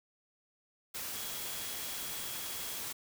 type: tone in noise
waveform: sine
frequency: 3322 Hz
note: G#7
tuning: in tune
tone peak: -49 dBFS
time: 1.15-2.78 s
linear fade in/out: 10 ms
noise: white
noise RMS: -40 dBFS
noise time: 0.94-2.93 s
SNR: -12 dB
effects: none